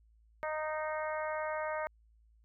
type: harmonic tone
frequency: 309.2 Hz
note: D#4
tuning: 11 cents flat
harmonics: 2 / 3 / 4 / 5 / 6 / 7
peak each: -36 / -40 / -42 / -44 / -46 / -47 dBFS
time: 0.43-1.87 s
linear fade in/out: 0 ms
effects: added 55 Hz sine -62 dBFS peak until 2.44 s